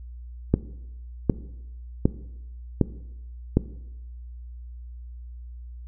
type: click train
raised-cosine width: 3 ms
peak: -4 dBFS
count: 5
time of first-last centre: 0.54-3.57 s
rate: 1.32 Hz
effects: noise-tail reverb RT60 0.9 s tail -17 dB re dry + added 60 Hz sine -37 dBFS peak until 5.87 s